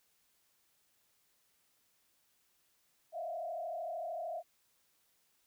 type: tone with frequency modulation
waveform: sine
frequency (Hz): 673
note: E5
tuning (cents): +36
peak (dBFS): -37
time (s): 3.12-4.43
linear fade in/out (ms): 50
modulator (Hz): 33.2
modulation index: 1.4
effects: white hiss -74 dBFS RMS until 5.46 s